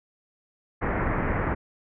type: low-pass noise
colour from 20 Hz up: pink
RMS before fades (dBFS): -26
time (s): 0.81-1.55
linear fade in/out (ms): 20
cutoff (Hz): 2100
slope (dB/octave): 48
effects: none